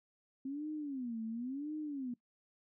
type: tone with vibrato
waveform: sine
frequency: 261.6 Hz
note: C4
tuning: in tune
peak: -37 dBFS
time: 0.45-2.14 s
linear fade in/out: 5 ms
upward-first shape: sine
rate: 0.95 Hz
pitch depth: 280 cents each way
effects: noise-tail reverb RT60 0.1 s tail -20 dB re dry